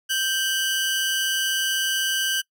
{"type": "tone pair together", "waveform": "sawtooth", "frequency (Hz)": [1568, 2960], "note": ["G6", "F#7"], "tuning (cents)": [0, 0], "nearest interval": "major seventh", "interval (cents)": 1100, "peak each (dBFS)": -21, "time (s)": [0.09, 2.42], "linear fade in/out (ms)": 20, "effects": ["noise-tail reverb RT60 0.1 s tail -24 dB re dry"]}